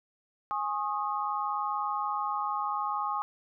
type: chord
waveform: sine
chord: Ab suspended fourth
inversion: none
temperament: equal with one note detuned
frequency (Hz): 830.6 / 1084 / 1244.5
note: Ab5 / Db6 / Eb6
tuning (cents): 0 / -39 / 0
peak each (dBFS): -33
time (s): 0.51-3.22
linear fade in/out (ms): 0
effects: none